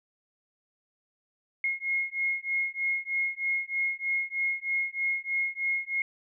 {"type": "beating tone pair", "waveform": "sine", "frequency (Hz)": [2154, 2157.2], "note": ["C7", "C#7"], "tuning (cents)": [50, -48], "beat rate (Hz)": 3.2, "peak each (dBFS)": -30, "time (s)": [1.64, 6.02], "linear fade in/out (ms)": 2, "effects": []}